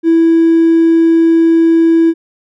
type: tone with hard clipping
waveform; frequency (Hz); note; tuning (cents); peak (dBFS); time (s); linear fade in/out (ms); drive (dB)
triangle; 329.6; E4; 0; -6; 0.03-2.14; 50; 4
effects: none